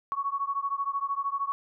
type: beating tone pair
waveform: sine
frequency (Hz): 1108.7 / 1121.7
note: C#6 / C#6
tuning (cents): 0 / +20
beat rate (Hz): 13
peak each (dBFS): -30 / -31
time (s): 0.12-1.52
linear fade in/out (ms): 0
effects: none